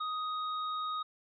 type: tone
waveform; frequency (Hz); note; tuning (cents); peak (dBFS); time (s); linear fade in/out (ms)
square; 1250; D#6; +8; -34; 0-1.03; 10
effects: resampled to 11025 Hz